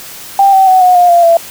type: tone with pitch steps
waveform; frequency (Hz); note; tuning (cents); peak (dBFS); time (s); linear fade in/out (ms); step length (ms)
sine; 789 / 768.3 / 748.2 / 728.5 / 709.4 / 690.8 / 672.7; G5 / G5 / F#5 / F#5 / F5 / F5 / E5; +11 / -35 / +19 / -27 / +27 / -19 / +35; -3; 0.39-1.37; 2; 140
effects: white hiss -29 dBFS RMS until 1.5 s